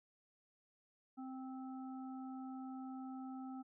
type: harmonic tone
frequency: 261.4 Hz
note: C4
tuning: 1 cent flat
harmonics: 1 / 3 / 5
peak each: -45 / -53 / -59 dBFS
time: 1.17-3.63 s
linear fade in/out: 20 ms
effects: none